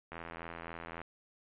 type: click train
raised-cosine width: 0.5 ms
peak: -28 dBFS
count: 76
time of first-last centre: 0.12-1.016 s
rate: 83.7 Hz
effects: resampled to 8000 Hz